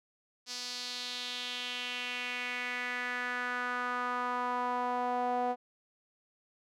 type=tone with band-pass filter sweep; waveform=sawtooth; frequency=246.9 Hz; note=B3; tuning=in tune; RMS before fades=-35 dBFS; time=0.46-5.56 s; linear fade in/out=50 ms; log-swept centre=5100 to 690 Hz; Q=3.1; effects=none